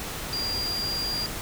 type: tone in noise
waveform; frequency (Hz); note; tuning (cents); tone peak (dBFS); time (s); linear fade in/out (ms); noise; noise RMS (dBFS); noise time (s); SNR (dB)
sine; 4782; D8; +30; -27; 0.33-1.26; 0; pink; -34; 0-1.41; +4
effects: none